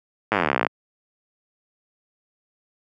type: slowing click train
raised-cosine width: 0.5 ms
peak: -4 dBFS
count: 27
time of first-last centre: 0.32-0.667 s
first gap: 9 ms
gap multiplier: 1.03
effects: high-pass 150 Hz 12 dB/octave